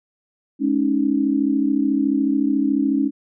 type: chord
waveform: sine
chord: Ab suspended fourth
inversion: none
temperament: equal with one note detuned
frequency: 212.4 / 277.2 / 311.1 Hz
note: Ab3 / Db4 / Eb4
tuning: +39 / 0 / 0 cents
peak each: -24 / -18 / -22 dBFS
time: 0.59-3.11 s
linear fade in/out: 50 ms
effects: none